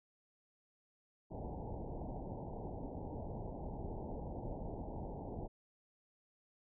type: low-pass noise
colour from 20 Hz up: pink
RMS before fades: -44 dBFS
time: 1.3-5.48 s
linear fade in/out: 20 ms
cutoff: 910 Hz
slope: 96 dB/octave
effects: none